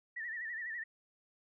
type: tone with vibrato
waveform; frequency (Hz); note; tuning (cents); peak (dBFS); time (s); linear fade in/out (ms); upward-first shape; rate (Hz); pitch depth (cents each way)
sine; 1853; A#6; -11; -38; 0.16-0.84; 10; sine; 12; 95
effects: none